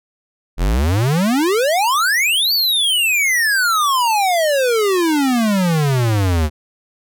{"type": "exponential two-way sweep", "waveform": "square", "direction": "up then down", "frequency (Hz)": [39.37, 4631, 73.3], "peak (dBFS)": -14, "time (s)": [0.57, 6.5], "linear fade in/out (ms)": 50, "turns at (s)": 2.53, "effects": []}